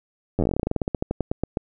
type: slowing click train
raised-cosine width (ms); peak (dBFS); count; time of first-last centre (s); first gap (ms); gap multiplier
2; -9; 25; 0.39-1.572; 10; 1.12
effects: none